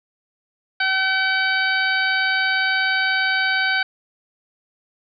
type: harmonic tone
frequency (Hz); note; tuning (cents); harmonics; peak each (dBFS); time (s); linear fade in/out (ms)
763; G5; -47; 1 / 2 / 3 / 4 / 5 / 6; -27 / -19 / -25 / -29 / -30 / -29; 0.8-3.83; 5
effects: none